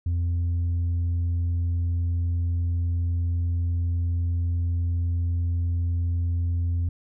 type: tone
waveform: sine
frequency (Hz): 85.9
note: F2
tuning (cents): -28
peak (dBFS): -19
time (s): 0.06-6.89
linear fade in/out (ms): 5
effects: tanh soft clip ceiling -21 dBFS